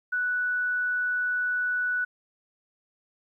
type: tone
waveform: sine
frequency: 1480 Hz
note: F#6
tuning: in tune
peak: -24 dBFS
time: 0.12-2.05 s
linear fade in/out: 10 ms
effects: 11-bit